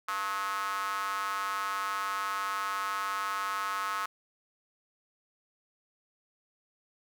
square tone with high-pass filter, 98.5 Hz, G2, 9 cents sharp, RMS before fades -33 dBFS, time 0.08-4.06 s, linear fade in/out 5 ms, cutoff 1200 Hz, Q 6.7, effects none

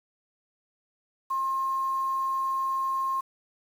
sine tone with quantisation, 1067 Hz, C6, 34 cents sharp, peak -25 dBFS, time 1.3-3.21 s, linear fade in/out 10 ms, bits 8, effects none

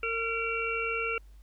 harmonic tone with a mistuned harmonic, 456.5 Hz, A#4, 36 cents flat, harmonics 1 / 3 / 5 / 6, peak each -34 / -34 / -34 / -34 dBFS, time 0.03-1.18 s, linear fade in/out 2 ms, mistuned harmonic 5, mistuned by +24 cents, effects added 50 Hz sine -49 dBFS peak until 1.42 s + pink hiss -68 dBFS RMS until 1.42 s

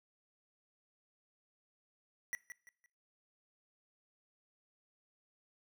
square tone with echo, 1947 Hz, B6, 25 cents flat, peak -36 dBFS, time 2.33-2.35 s, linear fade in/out 0 ms, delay 170 ms, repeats 3, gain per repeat -10 dB, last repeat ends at 2.86 s, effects noise-tail reverb RT60 0.5 s tail -21 dB re dry

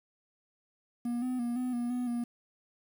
triangle tone with pitch steps, 239.3 / 253 / 238.6 / 251.6 / 240 / 247.5 / 238.5 Hz, A#3 / B3 / A#3 / B3 / B3 / B3 / A#3, +46 / +42 / +41 / +32 / -49 / +4 / +40 cents, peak -28 dBFS, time 1.05-2.24 s, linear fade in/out 5 ms, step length 170 ms, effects 9-bit

